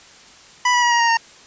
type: tone with pitch steps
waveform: 25% pulse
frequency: 987.8 / 973.6 / 959.7 / 945.9 / 932.4 / 919 Hz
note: B5 / B5 / B5 / A#5 / A#5 / A#5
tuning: 0 / -25 / -50 / +25 / 0 / -25 cents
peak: -10 dBFS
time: 0.65-1.172 s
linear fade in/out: 5 ms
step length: 87 ms
effects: white hiss -45 dBFS RMS until 1.46 s + resampled to 16000 Hz